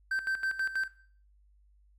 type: tone with tremolo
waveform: triangle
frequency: 1556 Hz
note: G6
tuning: 13 cents flat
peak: -26 dBFS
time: 0.11-0.88 s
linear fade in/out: 5 ms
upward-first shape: square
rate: 6.2 Hz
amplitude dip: 75%
effects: noise-tail reverb RT60 0.5 s tail -17 dB re dry + added 50 Hz sine -60 dBFS peak until 1.98 s